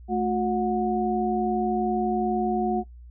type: tone cluster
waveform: sine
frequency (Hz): 218.5 / 361 / 729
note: A3 / F#4 / F#5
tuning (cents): -12 / -43 / -26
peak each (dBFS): -26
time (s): 0.08-2.84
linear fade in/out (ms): 50
effects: noise-tail reverb RT60 0.1 s tail -18 dB re dry + added 60 Hz sine -42 dBFS peak until 3.1 s